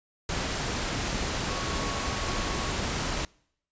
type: tone in noise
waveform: sine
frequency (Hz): 1108.7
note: C#6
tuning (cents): 0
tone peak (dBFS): -38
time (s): 1.49-2.7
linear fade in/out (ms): 2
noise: pink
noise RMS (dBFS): -30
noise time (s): 0.29-3.25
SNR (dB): -11
effects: noise-tail reverb RT60 0.7 s tail -26 dB re dry + resampled to 16000 Hz